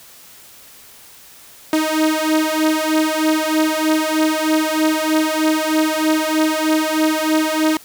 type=beating tone pair; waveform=sawtooth; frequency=311.1 / 314.3 Hz; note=D#4 / D#4; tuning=0 / +18 cents; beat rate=3.2 Hz; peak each=-14 dBFS; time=1.73-7.77 s; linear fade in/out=2 ms; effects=white hiss -43 dBFS RMS until 7.84 s